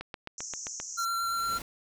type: click train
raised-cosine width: 0.3 ms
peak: -21 dBFS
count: 7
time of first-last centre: 0.01-0.801 s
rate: 7.59 Hz
type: band-pass noise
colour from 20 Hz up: pink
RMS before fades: -40 dBFS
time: 0.38-1.05 s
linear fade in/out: 2 ms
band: 5700 to 7100 Hz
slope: 96 dB/octave
type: noise with exponential growth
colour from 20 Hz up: pink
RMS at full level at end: -40 dBFS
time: 0.83-1.62 s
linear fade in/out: 2 ms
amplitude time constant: 170 ms
type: tone with vibrato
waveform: square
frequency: 1366 Hz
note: F6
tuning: 39 cents flat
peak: -29 dBFS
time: 0.97-1.59 s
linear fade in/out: 20 ms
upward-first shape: sine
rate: 8.7 Hz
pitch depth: 10 cents each way
effects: none